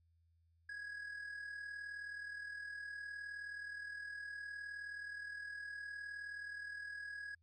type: tone with amplitude modulation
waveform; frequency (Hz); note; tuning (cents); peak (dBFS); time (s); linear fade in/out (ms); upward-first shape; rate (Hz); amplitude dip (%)
triangle; 1660; G#6; -1; -40; 0.69-7.35; 5; sine; 39.3; 50
effects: added 83 Hz sine -70 dBFS peak until 7.42 s + MP3 48 kbps